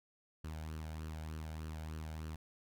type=tone with flanger; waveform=sawtooth; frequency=78.5 Hz; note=D#2; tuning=16 cents sharp; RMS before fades=-44 dBFS; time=0.44-2.36 s; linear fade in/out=5 ms; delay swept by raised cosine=0.67 to 1.36 ms; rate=3.3 Hz; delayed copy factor=+0.55; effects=none